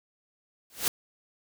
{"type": "noise with exponential growth", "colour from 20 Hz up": "white", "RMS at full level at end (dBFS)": -22, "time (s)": [0.7, 0.88], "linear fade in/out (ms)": 1, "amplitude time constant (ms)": 39, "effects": []}